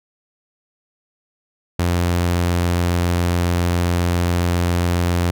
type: tone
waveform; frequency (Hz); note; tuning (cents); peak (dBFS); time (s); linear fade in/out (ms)
sawtooth; 87.31; F2; 0; -12; 1.79-5.31; 5
effects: none